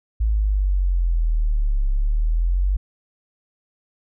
sine exponential two-way sweep, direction down then up, 55 to 33.84 to 49.09 Hz, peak -16 dBFS, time 0.2-2.77 s, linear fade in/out 10 ms, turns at 1.89 s, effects none

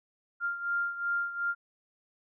sine beating tone pair, 1396 / 1398.7 Hz, F6 / F6, -1 / +2 cents, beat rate 2.7 Hz, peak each -30 / -35 dBFS, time 0.4-1.55 s, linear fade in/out 50 ms, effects none

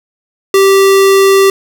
square tone, 390 Hz, G4, 9 cents flat, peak -5 dBFS, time 0.54-1.5 s, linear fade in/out 2 ms, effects none

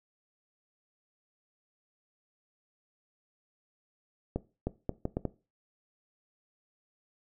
accelerating click train, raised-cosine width 2 ms, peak -17 dBFS, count 6, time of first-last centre 4.36-5.253 s, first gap 310 ms, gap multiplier 0.72, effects noise-tail reverb RT60 0.3 s tail -18 dB re dry

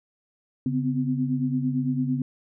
sine tone cluster, 140.2 / 252.1 / 261 Hz, C#3 / B3 / C4, +20 / +36 / -4 cents, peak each -27 / -25 / -30 dBFS, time 0.66-2.22 s, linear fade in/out 2 ms, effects none

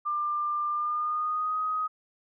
sine tone with pitch glide, 1193 to 1255.9 Hz, D6 to D#6, +27 to +16 cents, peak -26 dBFS, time 0.05-1.88 s, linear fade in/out 20 ms, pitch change +89 cents, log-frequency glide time 0.7-1.59 s, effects none

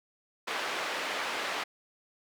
white band-pass noise, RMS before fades -34 dBFS, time 0.47-1.64 s, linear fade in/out 10 ms, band 390 to 2400 Hz, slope 12 dB/octave, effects none

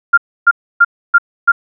sine tone bursts, 1396.9 Hz, F6, in tune, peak -3 dBFS, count 5, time 0.13-1.52 s, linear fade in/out 10 ms, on 46 ms, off 290 ms, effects none

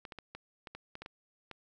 clicks, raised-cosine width 0.3 ms, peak -28 dBFS, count 10, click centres 0.052 / 0.122 / 0.187 / 0.35 / 0.672 / 0.75 / 0.954 / 1.02 / 1.061 / 1.513 s, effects none

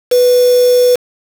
sine tone with quantisation, 493.9 Hz, B4, in tune, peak -6 dBFS, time 0.11-0.96 s, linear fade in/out 10 ms, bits 3, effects none

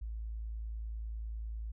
sine tone, 55 Hz, A1, in tune, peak -37 dBFS, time 0.01-1.72 s, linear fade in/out 10 ms, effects none

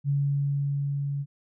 sine tone with level ramp, 141.3 Hz, C#3, 34 cents sharp, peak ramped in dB -21 to -27 dBFS, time 0.04-1.26 s, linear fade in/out 50 ms, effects none

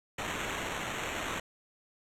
violet noise with sample-and-hold, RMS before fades -36 dBFS, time 0.18-1.4 s, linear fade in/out 5 ms, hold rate 4900 Hz, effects low-pass 10000 Hz 12 dB/octave

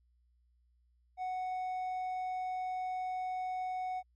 sine tone with hard clipping, 740 Hz, F#5, in tune, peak -35 dBFS, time 1.17-4.03 s, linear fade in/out 50 ms, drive 3 dB, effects added 60 Hz sine -67 dBFS peak until 4.15 s + MP3 32 kbps

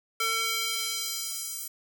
square tone with high-pass filter sweep, 450.9 Hz, A4, 42 cents sharp, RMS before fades -31 dBFS, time 0.2-1.68 s, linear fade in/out 5 ms, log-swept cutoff 1400 to 9600 Hz, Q 0.93, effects none

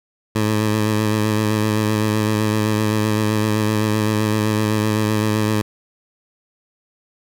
15% pulse tone with vibrato, 107.4 Hz, A2, 41 cents flat, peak -10 dBFS, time 0.35-5.62 s, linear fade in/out 10 ms, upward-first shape sine, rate 7.8 Hz, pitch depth 27 cents each way, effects none

